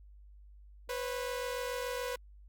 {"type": "tone pair together", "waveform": "sawtooth", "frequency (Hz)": [494, 541], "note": ["B4", "C#5"], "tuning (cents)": [0, -42], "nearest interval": "major second", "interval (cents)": 158, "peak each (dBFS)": [-32, -37], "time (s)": [0.89, 2.16], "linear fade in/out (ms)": 5, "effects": ["added 50 Hz sine -52 dBFS peak until 2.48 s", "Opus 48 kbps"]}